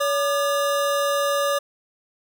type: tone pair together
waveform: square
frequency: 566.3 / 1200 Hz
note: C#5 / D6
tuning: +37 / +37 cents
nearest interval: octave + minor second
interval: 1300 cents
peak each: -22 / -25 dBFS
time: 0-1.59 s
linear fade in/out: 10 ms
effects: none